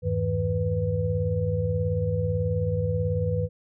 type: tone cluster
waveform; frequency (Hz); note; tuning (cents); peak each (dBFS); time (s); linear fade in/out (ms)
sine; 83.1 / 101.5 / 158.9 / 493.9; E2 / G#2 / D#3 / B4; +15 / -39 / +37 / 0; -32 / -26 / -29 / -28; 0.02-3.49; 50
effects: none